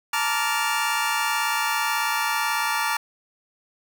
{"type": "chord", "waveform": "25% pulse", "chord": "Bb major seventh", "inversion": "third", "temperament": "just", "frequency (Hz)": [874.1, 932.3, 1165.4, 1398.5], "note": ["A5", "Bb5", "D6", "F6"], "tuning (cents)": [-12, 0, -14, 2], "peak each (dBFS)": -24, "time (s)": [0.13, 2.97], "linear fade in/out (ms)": 5, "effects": []}